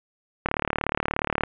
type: click train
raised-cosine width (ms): 0.5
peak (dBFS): -8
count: 37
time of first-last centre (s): 0.46-1.436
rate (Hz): 36.9
effects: resampled to 8000 Hz + 8-bit